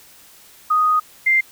sine tone pair in turn, 1244.5 / 2093 Hz, D#6 / C7, 0 / 0 cents, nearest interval major sixth, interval 900 cents, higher second, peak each -13 / -12 dBFS, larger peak second, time 0.7-1 / 1.26-1.41 s, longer first, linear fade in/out 10 ms, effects white hiss -47 dBFS RMS until 1.51 s

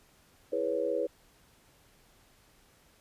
sine chord, C# minor seventh, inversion first, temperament equal, 329.6 / 415.3 / 493.9 / 554.4 Hz, E4 / G#4 / B4 / C#5, 0 / 0 / 0 / 0 cents, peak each -37 / -35 / -31 / -33 dBFS, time 0.52-1.07 s, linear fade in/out 10 ms, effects pink hiss -63 dBFS RMS until 3 s + resampled to 32000 Hz

